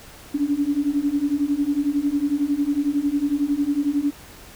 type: beating tone pair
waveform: sine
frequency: 280.9 / 291.9 Hz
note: C#4 / D4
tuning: +23 / -10 cents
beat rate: 11 Hz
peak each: -23 / -21 dBFS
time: 0.34-4.11 s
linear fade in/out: 10 ms
effects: pink hiss -44 dBFS RMS until 4.55 s